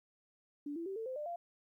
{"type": "tone with pitch steps", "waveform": "sine", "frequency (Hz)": [290.1, 335.2, 387.2, 447.4, 516.9, 597.2, 690], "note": ["D4", "E4", "G4", "A4", "C5", "D5", "F5"], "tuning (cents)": [-21, 29, -21, 29, -21, 29, -21], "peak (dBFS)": -38, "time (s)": [0.66, 1.36], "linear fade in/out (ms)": 5, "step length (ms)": 100, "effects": ["13-bit"]}